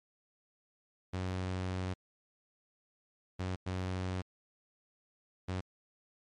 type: tone bursts at uneven times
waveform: sawtooth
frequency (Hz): 92.5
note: F#2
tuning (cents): 0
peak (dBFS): -30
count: 4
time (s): 1.13-1.94 / 3.39-3.56 / 3.66-4.22 / 5.48-5.61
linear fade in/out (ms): 10
effects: low-pass 6000 Hz 12 dB/octave + MP3 64 kbps